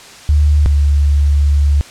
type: tone pair in turn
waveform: sine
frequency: 74 / 72.1 Hz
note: D2 / D2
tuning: +14 / -31 cents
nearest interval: unison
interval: 45 cents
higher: first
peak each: -7 / -8 dBFS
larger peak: first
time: 0.29-0.66 / 0.66-1.81 s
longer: second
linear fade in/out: 0 ms
effects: white hiss -36 dBFS RMS until 1.9 s + low-pass 7000 Hz 12 dB/octave